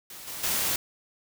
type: noise with level steps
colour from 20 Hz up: white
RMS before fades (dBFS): -43 / -37 / -27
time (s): 0.1-0.76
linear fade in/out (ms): 2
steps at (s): 0.27 / 0.43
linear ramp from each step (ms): 10
effects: none